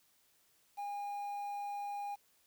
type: tone with quantisation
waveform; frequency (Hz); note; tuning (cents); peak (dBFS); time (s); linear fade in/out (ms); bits
triangle; 812; G#5; -39; -36; 0.77-2.16; 20; 10
effects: white hiss -71 dBFS RMS until 2.46 s